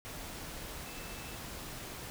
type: tone in noise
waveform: sine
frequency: 2637 Hz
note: E7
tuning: in tune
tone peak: -53 dBFS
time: 0.86-1.35 s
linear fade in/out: 0 ms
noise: pink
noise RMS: -44 dBFS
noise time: 0.05-2.1 s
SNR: -12 dB
effects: none